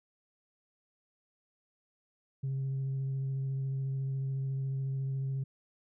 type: tone with vibrato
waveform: sine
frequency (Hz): 134.7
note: C#3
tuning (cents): -49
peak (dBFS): -29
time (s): 2.43-5.44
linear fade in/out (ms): 10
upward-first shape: triangle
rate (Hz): 14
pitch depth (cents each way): 14
effects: tanh soft clip ceiling -29 dBFS